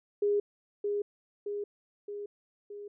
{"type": "tone with echo", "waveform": "sine", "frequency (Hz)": 410, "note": "G#4", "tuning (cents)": -22, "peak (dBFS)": -24, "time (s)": [0.22, 0.4], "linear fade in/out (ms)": 5, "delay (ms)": 620, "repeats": 4, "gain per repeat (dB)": -4, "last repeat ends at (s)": 2.88, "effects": []}